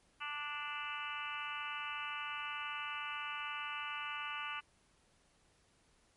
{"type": "harmonic tone", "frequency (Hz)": 293.7, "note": "D4", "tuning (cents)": 0, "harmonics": [3, 4, 5, 6, 7, 8, 9, 10], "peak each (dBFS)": [-49, -44, -46, -55, -50, -50, -45, -48], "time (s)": [0.2, 4.61], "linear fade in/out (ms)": 20, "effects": ["pink hiss -71 dBFS RMS until 6.16 s", "MP3 48 kbps"]}